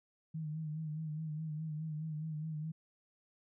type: tone with vibrato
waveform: sine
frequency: 155.56 Hz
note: D#3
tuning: in tune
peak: -37 dBFS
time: 0.34-2.72 s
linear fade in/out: 10 ms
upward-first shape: sine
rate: 4.8 Hz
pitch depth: 51 cents each way
effects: none